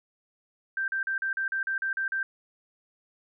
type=tone bursts; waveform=sine; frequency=1568 Hz; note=G6; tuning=in tune; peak=-26 dBFS; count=10; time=0.77-2.23 s; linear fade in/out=2 ms; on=110 ms; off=40 ms; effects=none